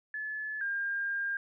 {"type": "tone pair in turn", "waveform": "sine", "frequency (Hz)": [1723, 1605.7], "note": ["A6", "G6"], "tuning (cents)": [-37, 41], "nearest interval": "minor second", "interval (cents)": 122, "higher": "first", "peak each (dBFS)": [-34, -30], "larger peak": "second", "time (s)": [[0.14, 0.61], [0.61, 1.37]], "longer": "second", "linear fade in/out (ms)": 2, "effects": []}